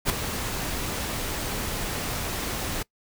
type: noise with ADSR envelope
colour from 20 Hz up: pink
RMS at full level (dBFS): -21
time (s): 0.05-2.83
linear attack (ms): 46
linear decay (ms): 7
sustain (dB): -9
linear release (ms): 8
effects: noise-tail reverb RT60 0.1 s tail -23 dB re dry